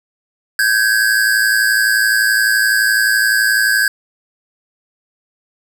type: tone pair together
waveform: square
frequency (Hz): 1549.5 / 1661.2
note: G6 / G#6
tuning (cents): -21 / 0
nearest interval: minor second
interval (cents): 121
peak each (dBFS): -15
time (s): 0.59-3.88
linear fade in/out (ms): 2
effects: none